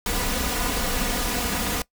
pink noise with comb filter, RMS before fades -25 dBFS, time 0.06-1.82 s, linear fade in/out 2 ms, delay 4.1 ms, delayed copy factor +0.7, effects noise-tail reverb RT60 0.1 s tail -21 dB re dry

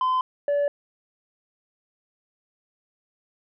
sine tone pair in turn, 1025 / 575.3 Hz, C6 / D5, -36 / -36 cents, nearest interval minor seventh, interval 1000 cents, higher first, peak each -17 / -17 dBFS, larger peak neither, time 0.01-0.21 / 0.48-0.68 s, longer neither, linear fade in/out 2 ms, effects tanh soft clip ceiling -19 dBFS

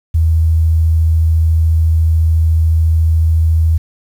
sine tone with vibrato, 80.7 Hz, E2, 36 cents flat, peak -8 dBFS, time 0.14-3.78 s, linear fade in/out 10 ms, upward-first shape triangle, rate 14 Hz, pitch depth 10 cents each way, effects 7-bit

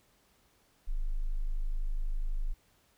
sine tone, 26.01 Hz, G#0, 4 cents sharp, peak -28 dBFS, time 0.87-2.54 s, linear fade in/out 20 ms, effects pink hiss -68 dBFS RMS until 2.97 s

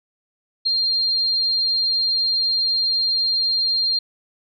sine tone with ADSR envelope, 4196 Hz, C8, 4 cents sharp, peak -14 dBFS, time 0.65-3.99 s, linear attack 19 ms, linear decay 3 ms, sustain -3 dB, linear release 6 ms, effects none

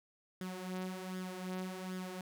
sawtooth tone with flanger, 185 Hz, F#3, in tune, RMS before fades -42 dBFS, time 0.41-2.21 s, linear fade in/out 2 ms, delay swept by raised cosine 0.58 to 5.48 ms, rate 1.3 Hz, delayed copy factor +0.6, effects none

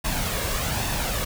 pink noise with flanger, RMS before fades -26 dBFS, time 0.04-1.25 s, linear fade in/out 10 ms, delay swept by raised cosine 1.1 to 1.83 ms, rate 1.2 Hz, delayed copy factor +0.5, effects none

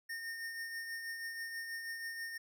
square tone with tremolo, 1829 Hz, A#6, 33 cents flat, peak -39 dBFS, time 0.09-2.38 s, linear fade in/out 10 ms, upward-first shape triangle, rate 6.2 Hz, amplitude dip 45%, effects none

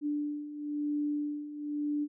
sine beating tone pair, 293.7 / 294.7 Hz, D4 / D4, 0 / +6 cents, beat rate 1 Hz, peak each -37 / -32 dBFS, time 0.01-2.08 s, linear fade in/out 50 ms, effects none

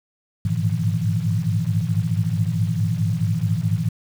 sine tone cluster, 102.4 / 107 / 116.7 / 156.9 / 170.6 Hz, G#2 / A2 / A#2 / D#3 / F3, -24 / -48 / +2 / +15 / -40 cents, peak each -25 dBFS, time 0.45-3.89 s, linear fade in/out 5 ms, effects 7-bit

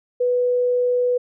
sine tone, 493.4 Hz, B4, 2 cents flat, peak -16 dBFS, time 0.2-1.18 s, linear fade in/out 10 ms, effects none

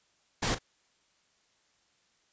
pink noise with echo, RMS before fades -29 dBFS, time 0.42-0.55 s, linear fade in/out 10 ms, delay 38 ms, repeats 1, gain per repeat -13 dB, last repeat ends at 0.588 s, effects white hiss -70 dBFS RMS until 2.32 s + resampled to 16000 Hz

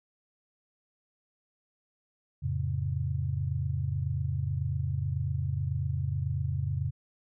sine chord, F augmented, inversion none, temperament just, 87.31 / 109.13 / 136.42 Hz, F2 / A2 / C#3, 0 / -14 / -27 cents, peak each -32 / -34 / -31 dBFS, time 2.42-6.91 s, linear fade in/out 20 ms, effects none

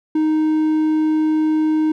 triangle tone, 311.1 Hz, D#4, in tune, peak -12 dBFS, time 0.15-1.92 s, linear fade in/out 5 ms, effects none

